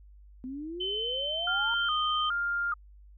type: exponential sweep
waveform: sine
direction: up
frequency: 249.7 to 940 Hz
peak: -35 dBFS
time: 0.44-1.74 s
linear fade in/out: 0 ms
type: tone with pitch glide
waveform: sine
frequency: 3060 to 3119 Hz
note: G7 to G7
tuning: -42 to -9 cents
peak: -30 dBFS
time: 0.8-2.3 s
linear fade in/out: 10 ms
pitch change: +33 cents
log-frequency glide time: 0.98-1.8 s
type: tone with vibrato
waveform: sine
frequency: 1315 Hz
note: E6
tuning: 5 cents flat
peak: -27 dBFS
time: 1.47-2.74 s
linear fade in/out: 5 ms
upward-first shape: square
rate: 1.2 Hz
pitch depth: 110 cents each way
effects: added 50 Hz sine -50 dBFS peak until 3.17 s